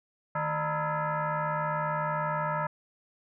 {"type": "tone with frequency modulation", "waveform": "sine", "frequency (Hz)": 155.56, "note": "D#3", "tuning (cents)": 0, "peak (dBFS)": -27, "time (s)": [0.35, 2.67], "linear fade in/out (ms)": 5, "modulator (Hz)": 379, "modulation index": 3.7, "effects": []}